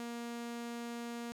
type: tone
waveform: sawtooth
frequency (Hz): 236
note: A#3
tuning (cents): +22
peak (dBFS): -36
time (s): 0-1.32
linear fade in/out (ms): 0
effects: low-pass 12000 Hz 12 dB/octave + 11-bit